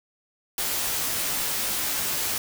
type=noise with comb filter; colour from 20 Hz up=white; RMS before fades=-27 dBFS; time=0.58-2.38 s; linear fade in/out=2 ms; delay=16 ms; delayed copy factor=-0.65; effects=none